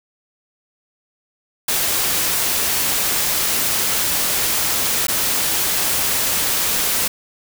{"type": "noise with dropouts", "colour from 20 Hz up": "white", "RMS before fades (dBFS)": -19, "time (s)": [1.68, 7.08], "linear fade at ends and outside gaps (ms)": 5, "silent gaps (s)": [5.069, 5.082], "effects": []}